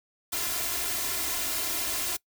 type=noise with comb filter; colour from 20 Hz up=white; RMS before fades=-30 dBFS; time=0.32-2.17 s; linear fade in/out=10 ms; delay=2.9 ms; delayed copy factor=+0.9; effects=noise-tail reverb RT60 0.1 s tail -22 dB re dry

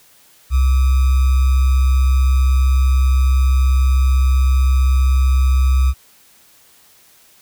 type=tone with sample-and-hold; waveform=sine; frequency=65.41 Hz; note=C2; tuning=in tune; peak=-10 dBFS; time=0.5-5.94 s; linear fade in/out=50 ms; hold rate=1225 Hz; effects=white hiss -50 dBFS RMS until 7.41 s

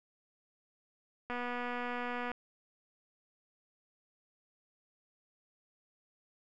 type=click train; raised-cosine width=0.5 ms; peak=-24 dBFS; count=249; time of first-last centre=1.3-2.316 s; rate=244 Hz; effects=none

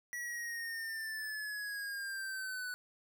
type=linear sweep; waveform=square; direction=down; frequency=1938 to 1480 Hz; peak=-39 dBFS; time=0.13-2.74 s; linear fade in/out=0 ms; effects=none

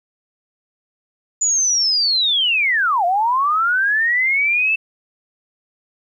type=linear two-way sweep; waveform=sine; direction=down then up; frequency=7020 to 678 to 2665 Hz; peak=-14 dBFS; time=1.41-4.76 s; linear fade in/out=10 ms; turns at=3.05 s; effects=9-bit

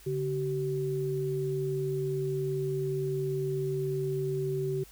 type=tone pair together; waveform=sine; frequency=142.98 / 381.7 Hz; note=D3 / G4; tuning=-46 / -46 cents; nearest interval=octave + perfect fourth; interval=1700 cents; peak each=-32 / -30 dBFS; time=0.06-4.84 s; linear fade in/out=10 ms; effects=added 50 Hz sine -55 dBFS peak until 4.91 s + white hiss -55 dBFS RMS until 4.91 s

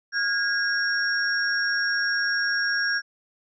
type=tone cluster; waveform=sine; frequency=1431 / 1636 / 5560 Hz; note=F6 / G#6 / F8; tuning=+42 / -26 / -9 cents; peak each=-30 / -23 / -29 dBFS; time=0.12-3.02 s; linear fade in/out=50 ms; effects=none

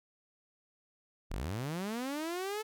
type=linear sweep; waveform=sawtooth; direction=up; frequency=30.11 to 440 Hz; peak=-31 dBFS; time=1.3-2.63 s; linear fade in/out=20 ms; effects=none

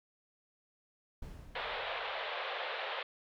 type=noise with exponential decay; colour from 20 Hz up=brown; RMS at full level=-44 dBFS; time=1.22-2.6 s; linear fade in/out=5 ms; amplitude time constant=300 ms
type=band-pass noise; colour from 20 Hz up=pink; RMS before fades=-39 dBFS; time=1.55-3.03 s; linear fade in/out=5 ms; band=470 to 3800 Hz; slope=48 dB/octave
effects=none

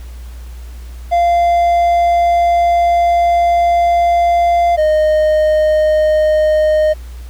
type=tone pair in turn; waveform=triangle; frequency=692 / 616.5 Hz; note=F5 / D#5; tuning=-16 / -16 cents; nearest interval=major second; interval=200 cents; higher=first; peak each=-7 dBFS; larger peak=neither; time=1.11-4.77 / 4.77-6.94 s; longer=first; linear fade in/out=20 ms; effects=added 60 Hz sine -27 dBFS peak until 7.29 s + pink hiss -44 dBFS RMS until 7.29 s

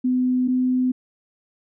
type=tone pair in turn; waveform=sine; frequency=252.8 / 254 Hz; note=B3 / B3; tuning=+41 / +49 cents; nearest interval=unison; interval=8 cents; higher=second; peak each=-17 dBFS; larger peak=neither; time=0.04-0.48 / 0.48-0.92 s; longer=neither; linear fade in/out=10 ms; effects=none

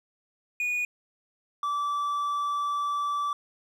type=tone pair in turn; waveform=triangle; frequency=2458 / 1160 Hz; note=D#7 / D6; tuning=-22 / -22 cents; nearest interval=octave + minor second; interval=1300 cents; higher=first; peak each=-24 / -24 dBFS; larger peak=neither; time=0.6-0.85 / 1.63-3.33 s; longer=second; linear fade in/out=2 ms; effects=none

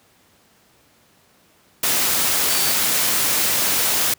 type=tone in noise; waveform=sine; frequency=4558 Hz; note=C#8; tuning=47 cents sharp; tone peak=-27 dBFS; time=2.49-2.72 s; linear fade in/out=5 ms; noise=white; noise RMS=-19 dBFS; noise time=1.83-4.14 s; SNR=-11 dB; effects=pink hiss -56 dBFS RMS until 4.18 s + high-pass 100 Hz 12 dB/octave

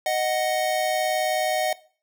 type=tone pair together; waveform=square; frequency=622 / 741 Hz; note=D#5 / F#5; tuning=-1 / +2 cents; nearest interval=minor third; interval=303 cents; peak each=-25 dBFS; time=0.06-1.73 s; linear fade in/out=2 ms; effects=noise-tail reverb RT60 0.4 s tail -18 dB re dry

